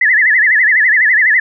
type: tone with vibrato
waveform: sine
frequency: 1864.7 Hz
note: A#6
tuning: in tune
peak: -7 dBFS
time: 0.01-1.4 s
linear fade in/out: 5 ms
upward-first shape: sine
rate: 12 Hz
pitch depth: 170 cents each way
effects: none